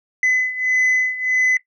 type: beating tone pair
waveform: sine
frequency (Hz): 2017 / 2018.6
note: B6 / B6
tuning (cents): +36 / +37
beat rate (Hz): 1.6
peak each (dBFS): -16 / -19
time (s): 0.23-1.57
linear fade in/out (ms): 2
effects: noise-tail reverb RT60 0.1 s tail -17 dB re dry + tanh soft clip ceiling -12 dBFS